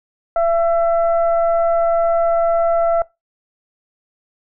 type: tone with frequency modulation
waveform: sine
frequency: 674 Hz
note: E5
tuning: 38 cents sharp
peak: -13 dBFS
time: 0.36-3.02 s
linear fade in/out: 2 ms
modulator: 665 Hz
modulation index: 0.55
effects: noise-tail reverb RT60 0.2 s tail -21 dB re dry